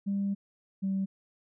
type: tone pair in turn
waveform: sine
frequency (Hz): 198.8 / 193.25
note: G3 / G3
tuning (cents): +25 / -24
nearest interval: unison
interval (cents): 49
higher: first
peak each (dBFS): -26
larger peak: neither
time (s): 0.06-0.35 / 0.82-1.06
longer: first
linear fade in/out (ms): 20
effects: tanh soft clip ceiling -23 dBFS